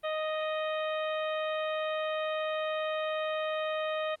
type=harmonic tone; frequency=622.3 Hz; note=D#5; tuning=in tune; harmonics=1 / 2 / 3 / 4 / 5 / 6; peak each=-31 / -37 / -41 / -43 / -45 / -47 dBFS; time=0.03-4.16 s; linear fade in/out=20 ms; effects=pink hiss -69 dBFS RMS until 4.2 s + Opus 24 kbps